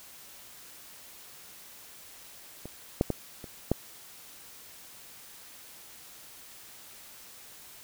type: clicks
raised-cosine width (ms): 2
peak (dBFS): -26 / -9 / -14 / -28 / -10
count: 5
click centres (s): 2.656 / 3.011 / 3.103 / 3.442 / 3.716
effects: white hiss -50 dBFS RMS until 7.83 s